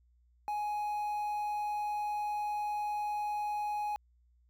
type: tone with quantisation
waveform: triangle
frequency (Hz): 835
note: G#5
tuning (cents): +9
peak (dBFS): -30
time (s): 0.48-3.96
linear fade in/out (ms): 0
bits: 10
effects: added 60 Hz sine -64 dBFS peak until 4.49 s